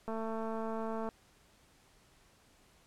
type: click train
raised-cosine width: 1 ms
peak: -26 dBFS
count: 226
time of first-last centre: 0.08-1.089 s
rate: 223 Hz
effects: pink hiss -65 dBFS RMS until 2.86 s + low-pass 11000 Hz 12 dB/octave